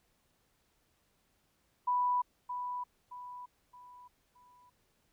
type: tone with echo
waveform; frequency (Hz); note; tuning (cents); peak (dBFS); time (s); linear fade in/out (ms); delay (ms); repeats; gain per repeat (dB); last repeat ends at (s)
sine; 987.8; B5; 0; -27; 1.87-2.22; 10; 620; 4; -8; 4.7
effects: pink hiss -74 dBFS RMS until 5.12 s